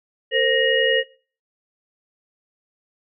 sine tone cluster, 454.8 / 526 / 1868 / 2881 Hz, A#4 / C5 / A#6 / F#7, -43 / +9 / +3 / -47 cents, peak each -21 dBFS, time 0.31-1.04 s, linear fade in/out 50 ms, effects noise-tail reverb RT60 0.4 s tail -20 dB re dry

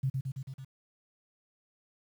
sine tone with echo, 133.1 Hz, C3, 30 cents sharp, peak -26 dBFS, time 0.03-0.1 s, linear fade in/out 10 ms, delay 110 ms, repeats 5, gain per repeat -3 dB, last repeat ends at 0.65 s, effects 10-bit

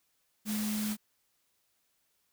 sine tone in noise, 212.6 Hz, G#3, 41 cents sharp, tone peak -31 dBFS, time 0.45-0.97 s, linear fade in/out 50 ms, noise white, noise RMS -39 dBFS, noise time 0.45-0.97 s, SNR +5 dB, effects white hiss -75 dBFS RMS until 2.32 s

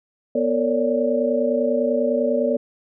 sine tone cluster, 245.1 / 452.7 / 556 / 586 Hz, B3 / A4 / C#5 / D5, -13 / +49 / +5 / -4 cents, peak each -23 dBFS, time 0.35-2.57 s, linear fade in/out 5 ms, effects none

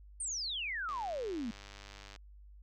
sine exponential sweep, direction down, 9130 to 213.1 Hz, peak -35 dBFS, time 0.2-1.51 s, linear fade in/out 5 ms
click train, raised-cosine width 0.2 ms, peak -33 dBFS, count 128, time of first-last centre 0.89-2.161 s, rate 99.9 Hz
effects added 50 Hz sine -52 dBFS peak until 2.62 s

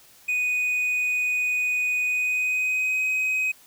triangle tone with pitch glide, 2484 to 2523 Hz, D#7 to D#7, -3 to +23 cents, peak -20 dBFS, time 0.28-3.52 s, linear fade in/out 10 ms, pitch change +26 cents, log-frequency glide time 2.03-3.04 s, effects white hiss -53 dBFS RMS until 3.66 s

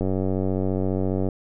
click train, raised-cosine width 2 ms, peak -12 dBFS, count 122, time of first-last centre 0.01-1.288 s, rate 94.7 Hz, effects none

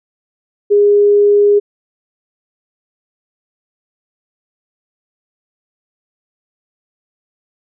sine tone, 410 Hz, G#4, 22 cents flat, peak -6 dBFS, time 0.7-1.6 s, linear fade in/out 20 ms, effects none

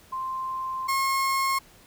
sine / 35% pulse tone pair in turn, 1046.5 / 1079 Hz, C6 / C#6, 0 / -47 cents, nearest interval minor second, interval 53 cents, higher second, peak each -28 / -21 dBFS, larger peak second, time 0.12-0.88 / 0.88-1.59 s, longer first, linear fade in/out 10 ms, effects pink hiss -54 dBFS RMS until 1.86 s

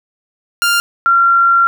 sawtooth / sine tone pair in turn, 1396.9 / 1373.7 Hz, F6 / F6, 0 / -29 cents, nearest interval unison, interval 29 cents, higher first, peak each -7 dBFS, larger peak neither, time 0.62-0.8 / 1.06-1.67 s, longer second, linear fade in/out 0 ms, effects none

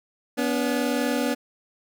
25% pulse tone pair together, 244.9 / 285.2 Hz, B3 / C#4, -14 / +49 cents, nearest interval minor third, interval 263 cents, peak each -21 / -22 dBFS, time 0.37-1.35 s, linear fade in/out 20 ms, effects none

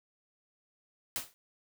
white noise with exponential decay, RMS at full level -31 dBFS, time 1.16-1.34 s, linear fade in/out 0 ms, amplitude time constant 38 ms, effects none

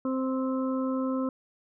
harmonic tone, 261.6 Hz, C4, in tune, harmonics 1 / 2 / 4 / 5, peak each -27 / -33 / -39 / -40 dBFS, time 0.05-1.29 s, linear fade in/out 2 ms, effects none

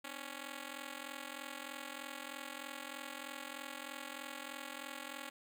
5% pulse ring-modulated tone, 278 Hz, C#4, 5 cents sharp, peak -30 dBFS, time 0.04-5.3 s, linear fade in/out 5 ms, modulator 21.6 Hz, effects none

